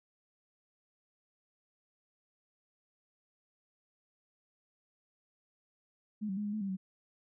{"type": "tone with pitch steps", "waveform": "sine", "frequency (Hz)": [211.8, 191.2, 208.4, 205.9, 215.3, 196.3, 188.8], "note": ["G#3", "G3", "G#3", "G#3", "A3", "G3", "F#3"], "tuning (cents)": [34, -43, 6, -15, -37, 3, 35], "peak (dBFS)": -33, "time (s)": [6.21, 6.77], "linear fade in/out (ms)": 20, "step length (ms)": 80, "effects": []}